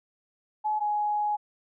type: tone pair in turn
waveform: sine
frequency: 852 / 836.4 Hz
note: G#5 / G#5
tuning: +44 / +12 cents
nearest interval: unison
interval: 32 cents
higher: first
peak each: -24 dBFS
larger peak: neither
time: 0.64-0.8 / 0.8-1.37 s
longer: second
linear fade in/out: 20 ms
effects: none